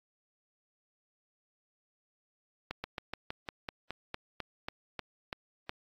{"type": "slowing click train", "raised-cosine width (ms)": 0.3, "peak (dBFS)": -20, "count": 14, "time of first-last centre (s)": [2.71, 5.694], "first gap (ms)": 130, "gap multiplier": 1.09, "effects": ["AAC 32 kbps"]}